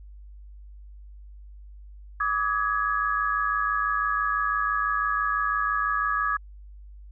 sine tone cluster, 1156 / 1262 / 1669 Hz, D6 / D#6 / G#6, -28 / +24 / +8 cents, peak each -27 dBFS, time 2.2-6.37 s, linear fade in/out 5 ms, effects added 50 Hz sine -42 dBFS peak until 7.11 s

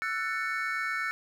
triangle chord, F# minor seventh, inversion third, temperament just, 1332 / 1480 / 1776 / 2220 Hz, E6 / F#6 / A6 / C#7, +18 / 0 / +16 / +2 cents, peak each -33 dBFS, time 0.02-1.11 s, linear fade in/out 0 ms, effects none

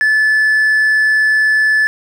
sine tone with hard clipping, 1736 Hz, A6, 24 cents flat, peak -10 dBFS, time 0.01-1.87 s, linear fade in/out 0 ms, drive 2 dB, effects none

